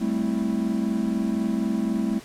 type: chord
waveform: triangle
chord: A minor seventh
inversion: third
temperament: equal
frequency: 196 / 220 / 261.6 / 329.6 Hz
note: G3 / A3 / C4 / E4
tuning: 0 / 0 / 0 / 0 cents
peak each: -26 / -23 / -28 / -28 dBFS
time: 0-2.2 s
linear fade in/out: 20 ms
effects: pink hiss -45 dBFS RMS until 2.24 s + low-pass 11000 Hz 12 dB/octave